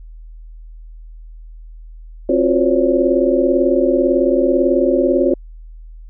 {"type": "tone cluster", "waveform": "sine", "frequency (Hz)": [265.2, 346, 364.1, 527, 567], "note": ["C4", "F4", "F#4", "C5", "C#5"], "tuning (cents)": [23, -16, -28, 12, 39], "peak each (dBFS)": -18, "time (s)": [2.29, 5.34], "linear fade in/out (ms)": 5, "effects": ["added 40 Hz sine -33 dBFS peak until 6.09 s"]}